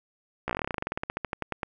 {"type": "slowing click train", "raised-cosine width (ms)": 0.5, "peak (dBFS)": -14, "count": 25, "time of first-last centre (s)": [0.48, 1.632], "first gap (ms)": 15, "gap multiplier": 1.09, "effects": []}